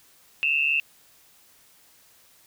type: tone pair together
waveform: sine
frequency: 2600 / 2745 Hz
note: E7 / F7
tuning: -24 / -31 cents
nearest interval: minor second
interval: 93 cents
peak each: -23 dBFS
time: 0.43-0.8 s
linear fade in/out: 0 ms
effects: white hiss -57 dBFS RMS until 2.46 s